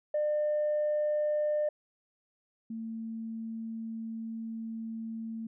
sine tone pair in turn, 600 / 225.1 Hz, D5 / A3, +37 / +40 cents, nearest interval octave + perfect fourth, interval 1697 cents, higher first, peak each -25 / -35 dBFS, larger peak first, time 0.14-1.69 / 2.7-5.47 s, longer second, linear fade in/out 5 ms, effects tanh soft clip ceiling -23 dBFS

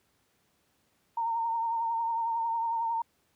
sine tone with vibrato, 918 Hz, A#5, 27 cents flat, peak -27 dBFS, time 1.17-3.02 s, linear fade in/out 5 ms, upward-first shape triangle, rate 11 Hz, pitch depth 41 cents each way, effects pink hiss -71 dBFS RMS until 3.35 s + high-pass 80 Hz 12 dB/octave

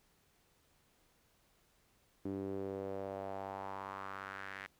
sawtooth tone with band-pass filter sweep, 97.3 Hz, G2, 12 cents flat, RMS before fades -43 dBFS, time 2.25-4.67 s, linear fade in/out 5 ms, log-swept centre 310 to 1900 Hz, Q 2.9, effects pink hiss -72 dBFS RMS until 4.79 s

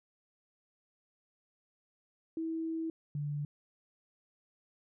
sine tone pair in turn, 324.7 / 146.19 Hz, E4 / D3, -26 / -8 cents, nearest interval octave + major second, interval 1382 cents, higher first, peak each -33 / -33 dBFS, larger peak neither, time 2.37-2.9 / 3.15-3.45 s, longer first, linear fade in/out 2 ms, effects none

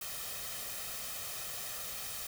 white noise with comb filter, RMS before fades -41 dBFS, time 0.01-2.27 s, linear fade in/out 5 ms, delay 1.6 ms, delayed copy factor +0.6, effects none

